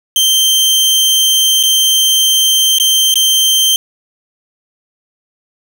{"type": "tone with dropouts", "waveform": "sawtooth", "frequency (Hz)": 3136, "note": "G7", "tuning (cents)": 0, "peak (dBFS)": -5, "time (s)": [0.16, 3.76], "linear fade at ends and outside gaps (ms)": 1, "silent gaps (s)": [[1.629, 1.635], [2.785, 2.799], [3.141, 3.156]], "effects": []}